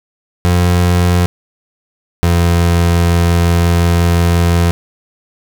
30% pulse tone pair in turn, 88.4 / 85.69 Hz, F2 / F2, +22 / -32 cents, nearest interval minor second, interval 54 cents, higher first, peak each -6 dBFS, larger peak neither, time 0.45-1.26 / 2.23-4.71 s, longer second, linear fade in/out 0 ms, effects none

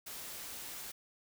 white noise, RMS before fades -45 dBFS, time 0.06-0.92 s, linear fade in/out 10 ms, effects none

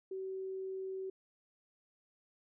sine tone, 380.6 Hz, F#4, 49 cents sharp, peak -38 dBFS, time 0.11-1.1 s, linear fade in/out 5 ms, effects none

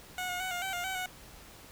15% pulse tone with pitch steps, 732 / 719 / 746 / 709 / 767 / 707 / 760 / 736 Hz, F#5 / F#5 / F#5 / F5 / G5 / F5 / F#5 / F#5, -19 / -50 / +14 / +26 / -38 / +21 / +46 / -9 cents, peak -27 dBFS, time 0.18-1.06 s, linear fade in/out 2 ms, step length 110 ms, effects pink hiss -52 dBFS RMS until 1.71 s

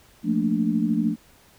sine chord, Bb major seventh, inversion second, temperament equal, 174.61 / 220 / 233.1 / 293.7 Hz, F3 / A3 / Bb3 / D4, 0 / 0 / 0 / 0 cents, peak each -27 / -23 / -26 / -26 dBFS, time 0.23-1.16 s, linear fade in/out 50 ms, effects pink hiss -55 dBFS RMS until 1.58 s

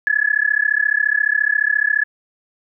sine tone with amplitude modulation, 1704 Hz, G#6, 44 cents sharp, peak -10 dBFS, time 0.07-2.04 s, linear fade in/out 0 ms, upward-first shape sine, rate 34.4 Hz, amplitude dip 100%, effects none

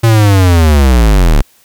square linear sweep, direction down, 116.54 to 33.09 Hz, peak -5 dBFS, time 0.03-1.42 s, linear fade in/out 10 ms, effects white hiss -48 dBFS RMS until 1.64 s

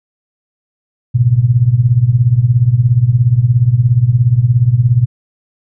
sine tone with tremolo, 121 Hz, B2, 35 cents flat, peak -3 dBFS, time 1.14-5.06 s, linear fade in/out 20 ms, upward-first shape triangle, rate 17 Hz, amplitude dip 90%, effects none

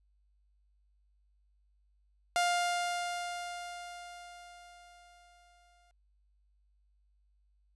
sawtooth tone with exponential decay, 703 Hz, F5, 11 cents sharp, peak -22 dBFS, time 2.36-5.91 s, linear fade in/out 0 ms, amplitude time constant 770 ms, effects added 50 Hz sine -67 dBFS peak until 7.75 s + resampled to 24000 Hz

